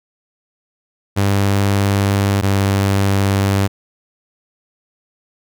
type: tone pair in turn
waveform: sawtooth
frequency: 99.6 / 98.51 Hz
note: G2 / G2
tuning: +28 / +9 cents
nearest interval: unison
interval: 19 cents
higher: first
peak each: -9 dBFS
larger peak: neither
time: 1.16-2.42 / 2.42-3.68 s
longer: neither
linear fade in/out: 20 ms
effects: none